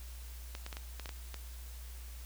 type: clicks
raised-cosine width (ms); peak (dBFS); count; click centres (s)
0.2; -25; 8; 0.551 / 0.664 / 0.728 / 0.769 / 0.997 / 1.058 / 1.092 / 1.343
effects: added 60 Hz sine -44 dBFS peak until 2.25 s + white hiss -55 dBFS RMS until 2.25 s